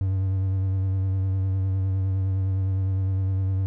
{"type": "tone with vibrato", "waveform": "triangle", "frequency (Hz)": 95.4, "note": "G2", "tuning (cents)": -47, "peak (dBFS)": -19, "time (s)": [0.01, 3.66], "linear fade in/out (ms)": 0, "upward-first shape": "triangle", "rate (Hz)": 9.8, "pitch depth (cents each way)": 32, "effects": []}